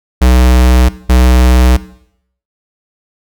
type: tone pair in turn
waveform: square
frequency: 62.4 / 62.4 Hz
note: B1 / B1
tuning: +19 / +19 cents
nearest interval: unison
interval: 0 cents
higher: neither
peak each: -5 dBFS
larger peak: neither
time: 0.21-0.89 / 1.09-1.77 s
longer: neither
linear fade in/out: 10 ms
effects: noise-tail reverb RT60 0.7 s tail -17 dB re dry